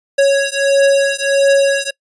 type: beating tone pair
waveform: square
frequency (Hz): 553 / 554.5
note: C#5 / C#5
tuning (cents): -4 / 0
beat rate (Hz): 1.5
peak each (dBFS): -14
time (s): 0.18-1.91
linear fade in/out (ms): 10
effects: noise-tail reverb RT60 0.1 s tail -25 dB re dry + resampled to 24000 Hz